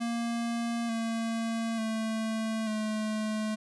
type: tone with pitch steps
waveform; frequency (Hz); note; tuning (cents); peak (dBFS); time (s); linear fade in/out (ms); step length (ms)
square; 233.6 / 227.5 / 221.5 / 215.7; A#3 / A#3 / A3 / A3; +4 / -42 / +12 / -34; -30; 0-3.56; 20; 890
effects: resampled to 24000 Hz